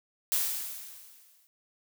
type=noise with exponential decay; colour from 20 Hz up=blue; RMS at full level=-26 dBFS; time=0.32-1.47 s; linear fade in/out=0 ms; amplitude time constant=250 ms; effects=none